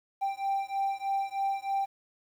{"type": "beating tone pair", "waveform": "triangle", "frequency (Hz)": [784, 787.2], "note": ["G5", "G5"], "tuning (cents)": [0, 7], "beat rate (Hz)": 3.2, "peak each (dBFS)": -29, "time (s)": [0.21, 1.86], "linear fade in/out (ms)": 20, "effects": ["tanh soft clip ceiling -19 dBFS", "10-bit"]}